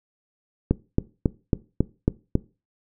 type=click train; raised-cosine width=3 ms; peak=-5 dBFS; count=7; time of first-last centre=0.71-2.354 s; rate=3.65 Hz; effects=noise-tail reverb RT60 0.3 s tail -20 dB re dry